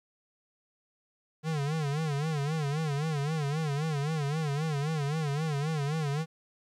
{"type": "tone with vibrato", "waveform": "square", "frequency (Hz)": 150, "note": "D3", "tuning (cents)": 37, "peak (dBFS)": -29, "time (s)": [1.43, 6.26], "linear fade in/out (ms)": 50, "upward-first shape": "sine", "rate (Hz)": 3.8, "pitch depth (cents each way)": 130, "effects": ["low-pass 8000 Hz 12 dB/octave", "11-bit"]}